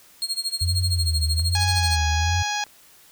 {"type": "tone with tremolo", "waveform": "35% pulse", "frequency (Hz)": 4254, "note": "C8", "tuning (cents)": 28, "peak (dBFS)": -20, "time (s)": [0.22, 1.96], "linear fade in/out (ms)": 0, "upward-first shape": "sine", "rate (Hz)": 13, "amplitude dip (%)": 90}
{"type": "tone with vibrato", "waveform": "sine", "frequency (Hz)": 84.4, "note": "E2", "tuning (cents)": 41, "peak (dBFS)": -20, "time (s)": [0.61, 2.43], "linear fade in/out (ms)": 10, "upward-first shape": "sine", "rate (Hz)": 1.2, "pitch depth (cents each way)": 130}
{"type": "clicks", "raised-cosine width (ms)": 0.5, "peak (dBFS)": [-28, -32, -37, -35], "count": 4, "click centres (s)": [1.396, 1.768, 1.994, 2.666]}
{"type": "harmonic tone", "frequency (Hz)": 830.6, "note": "G#5", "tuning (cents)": 0, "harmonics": [1, 2, 3, 4, 5, 6, 7, 8], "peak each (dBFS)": [-27, -30, -32, -33, -34, -35, -35, -36], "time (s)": [1.55, 2.64], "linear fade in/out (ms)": 2}
{"effects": ["white hiss -52 dBFS RMS until 3.11 s"]}